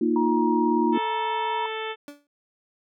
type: chord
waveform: sine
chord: Bb suspended fourth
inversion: none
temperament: equal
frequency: 233.1 / 311.1 / 349.2 Hz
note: Bb3 / Eb4 / F4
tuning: 0 / 0 / 0 cents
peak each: -24 dBFS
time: 0.01-0.98 s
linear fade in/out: 5 ms
type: tone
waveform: sine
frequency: 945 Hz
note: A#5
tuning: 23 cents sharp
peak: -25 dBFS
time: 0.16-1.66 s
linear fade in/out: 2 ms
type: harmonic tone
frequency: 440 Hz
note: A4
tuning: in tune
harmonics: 1 / 2 / 3 / 4 / 5 / 6 / 7 / 8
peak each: -32 / -35 / -37 / -38 / -39 / -40 / -40 / -41 dBFS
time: 0.92-1.96 s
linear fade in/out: 50 ms
type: tone with exponential decay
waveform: 30% pulse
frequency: 289.2 Hz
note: D4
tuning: 27 cents flat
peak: -32 dBFS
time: 2.08-2.27 s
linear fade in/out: 1 ms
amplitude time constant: 40 ms
effects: none